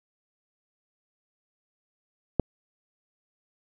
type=click; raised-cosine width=2 ms; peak=-7 dBFS; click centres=2.397 s; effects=none